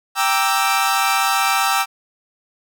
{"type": "chord", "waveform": "sawtooth", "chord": "E half-diminished seventh", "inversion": "first", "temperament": "equal", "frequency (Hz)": [784, 932.3, 1174.7, 1318.5], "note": ["G5", "Bb5", "D6", "E6"], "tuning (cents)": [0, 0, 0, 0], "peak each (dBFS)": [-16, -20, -20, -16], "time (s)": [0.15, 1.86], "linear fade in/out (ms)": 50, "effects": []}